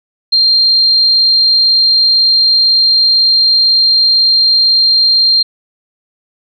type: tone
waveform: sine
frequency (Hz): 4186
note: C8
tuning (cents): 0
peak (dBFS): -6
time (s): 0.32-5.43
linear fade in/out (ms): 10
effects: none